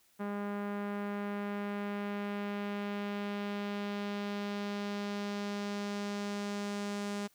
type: tone with low-pass filter sweep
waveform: sawtooth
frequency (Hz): 203.6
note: G#3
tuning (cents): -34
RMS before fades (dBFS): -37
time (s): 0.19-7.28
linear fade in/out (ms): 20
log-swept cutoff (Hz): 1500 to 8100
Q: 1.1
effects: white hiss -68 dBFS RMS until 7.34 s